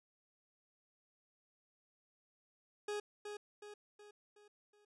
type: tone with echo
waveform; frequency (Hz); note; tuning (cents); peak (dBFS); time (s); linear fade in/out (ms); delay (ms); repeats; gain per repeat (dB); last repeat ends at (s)
40% pulse; 415.3; G#4; 0; -37; 2.88-3; 5; 370; 5; -6; 4.85
effects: resampled to 24000 Hz